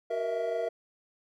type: tone cluster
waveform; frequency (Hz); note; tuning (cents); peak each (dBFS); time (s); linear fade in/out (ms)
triangle; 375.8 / 468.7 / 637 / 663; F#4 / A#4 / D#5 / E5; +27 / +9 / +41 / +10; -38 / -30 / -36 / -30; 0.1-0.69; 10
effects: none